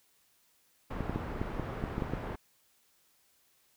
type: low-pass noise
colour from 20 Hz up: pink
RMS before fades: -39 dBFS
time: 0.9-2.36 s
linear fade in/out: 10 ms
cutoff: 1400 Hz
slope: 12 dB/octave
type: clicks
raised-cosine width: 3 ms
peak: -19 dBFS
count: 9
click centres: 1.007 / 1.096 / 1.16 / 1.415 / 1.597 / 1.839 / 1.981 / 2.022 / 2.136 s
effects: white hiss -69 dBFS RMS until 3.76 s